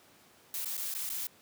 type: noise with dropouts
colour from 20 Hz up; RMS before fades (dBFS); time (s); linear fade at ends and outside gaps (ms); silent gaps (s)
blue; -36; 0.54-1.27; 1; 0.647-0.657 / 0.769-0.777 / 0.94-0.949 / 1.092-1.1
effects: pink hiss -60 dBFS RMS until 1.41 s + high-pass 150 Hz 12 dB/octave